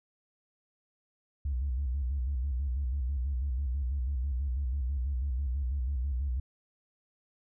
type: tone with vibrato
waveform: sine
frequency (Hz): 66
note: C2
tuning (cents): +16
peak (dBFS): -27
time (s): 1.45-6.4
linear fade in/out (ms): 5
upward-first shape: square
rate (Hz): 6.1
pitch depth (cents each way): 120
effects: tanh soft clip ceiling -25 dBFS